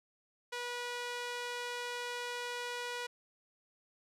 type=tone with band-pass filter; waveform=sawtooth; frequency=486 Hz; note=B4; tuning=28 cents flat; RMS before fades=-40 dBFS; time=0.52-3.07 s; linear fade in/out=10 ms; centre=2600 Hz; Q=0.51; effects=none